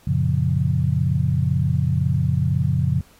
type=chord; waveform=sine; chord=Gb major seventh; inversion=none; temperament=equal with one note detuned; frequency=90.96 / 116.54 / 138.59 / 174.61 Hz; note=Gb2 / Bb2 / Db3 / F3; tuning=-29 / 0 / 0 / 0 cents; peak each=-23 / -24 / -20 / -25 dBFS; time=0.07-3.01 s; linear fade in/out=5 ms; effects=pink hiss -54 dBFS RMS until 3.19 s + AAC 48 kbps